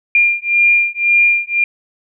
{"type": "beating tone pair", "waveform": "sine", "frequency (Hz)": [2400, 2401.9], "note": ["D7", "D7"], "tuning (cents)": [37, 38], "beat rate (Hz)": 1.9, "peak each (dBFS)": -13, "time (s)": [0.15, 1.64], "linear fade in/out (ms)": 2, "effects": []}